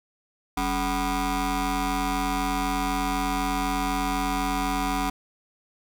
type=ring-modulated tone; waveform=20% pulse; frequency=236 Hz; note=A#3; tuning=22 cents sharp; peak=-16 dBFS; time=0.57-5.1 s; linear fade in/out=5 ms; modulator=516 Hz; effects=none